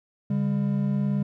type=tone pair together; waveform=triangle; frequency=141.7 / 200.4 Hz; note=C#3 / G3; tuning=+38 / +38 cents; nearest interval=tritone; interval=600 cents; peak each=-24 / -22 dBFS; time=0.3-1.23 s; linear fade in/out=5 ms; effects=none